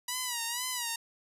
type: tone with vibrato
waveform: 5% pulse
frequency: 968 Hz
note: B5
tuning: 35 cents flat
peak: -20 dBFS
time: 0.08-0.96 s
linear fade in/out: 5 ms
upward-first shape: sine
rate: 2.1 Hz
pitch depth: 88 cents each way
effects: resampled to 32000 Hz